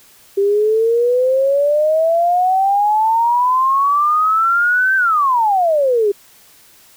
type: exponential two-way sweep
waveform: sine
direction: up then down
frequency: 392.8 to 1567 to 392.8 Hz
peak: -11 dBFS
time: 0.37-6.12 s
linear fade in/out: 10 ms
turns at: 4.96 s
effects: white hiss -47 dBFS RMS until 6.96 s